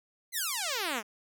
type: exponential sweep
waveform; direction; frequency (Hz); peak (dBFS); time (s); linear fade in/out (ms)
5% pulse; down; 2134 to 198.6; -19; 0.32-1.03; 50
effects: none